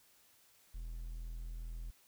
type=tone; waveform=triangle; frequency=41.2 Hz; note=E1; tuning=in tune; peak=-39 dBFS; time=0.74-1.91 s; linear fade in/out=10 ms; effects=white hiss -67 dBFS RMS until 2.07 s